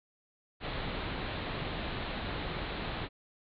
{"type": "low-pass noise", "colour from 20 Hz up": "pink", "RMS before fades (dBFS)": -37, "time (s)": [0.6, 3.09], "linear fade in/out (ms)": 50, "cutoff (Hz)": 4200, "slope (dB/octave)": 96, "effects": []}